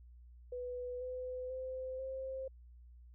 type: tone with pitch steps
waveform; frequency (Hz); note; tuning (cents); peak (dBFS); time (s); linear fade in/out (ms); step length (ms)
sine; 495.2 / 505.9 / 516.8 / 528; B4 / B4 / C5 / C5; +5 / +42 / -21 / +16; -39; 0.52-2.48; 5; 490
effects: added 60 Hz sine -54 dBFS peak until 3.14 s